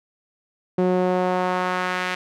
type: tone with band-pass filter sweep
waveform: sawtooth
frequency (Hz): 182.3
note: F#3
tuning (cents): -25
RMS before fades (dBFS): -22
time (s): 0.78-2.15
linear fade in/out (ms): 5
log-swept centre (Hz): 370 to 2100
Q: 1.2
effects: none